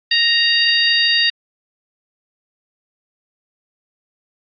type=harmonic tone; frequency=932.3 Hz; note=A#5; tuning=in tune; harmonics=2 / 3 / 4 / 5; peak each=-18 / -18 / -18 / -18 dBFS; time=0.11-1.3 s; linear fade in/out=5 ms; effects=AAC 48 kbps